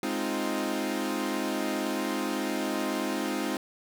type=chord; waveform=sawtooth; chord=F minor seventh; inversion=first; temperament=equal; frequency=207.7 / 261.6 / 311.1 / 349.2 Hz; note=Ab3 / C4 / Eb4 / F4; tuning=0 / 0 / 0 / 0 cents; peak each=-31 / -29 / -29 / -31 dBFS; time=0.03-3.57 s; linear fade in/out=2 ms; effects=none